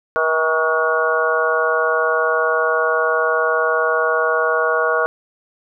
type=harmonic tone with a mistuned harmonic; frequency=160 Hz; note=D#3; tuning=49 cents sharp; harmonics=3 / 4 / 5 / 6 / 7 / 8 / 9; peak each=-20 / -21 / -30 / -31 / -21 / -29 / -20 dBFS; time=0.16-5.06 s; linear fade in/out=0 ms; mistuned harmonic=6; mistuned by=-46 cents; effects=none